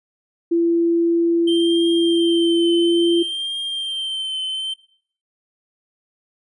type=tone with pitch glide; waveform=sine; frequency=337.7 to 341.4 Hz; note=E4 to F4; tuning=+42 to -39 cents; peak=-14 dBFS; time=0.51-3.23 s; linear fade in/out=10 ms; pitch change=+19 cents; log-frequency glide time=2.53-2.72 s
type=tone with vibrato; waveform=triangle; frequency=3136 Hz; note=G7; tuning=in tune; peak=-21 dBFS; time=1.47-4.74 s; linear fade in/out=10 ms; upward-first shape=triangle; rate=0.59 Hz; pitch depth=44 cents each way
effects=noise-tail reverb RT60 0.6 s tail -21 dB re dry + resampled to 24000 Hz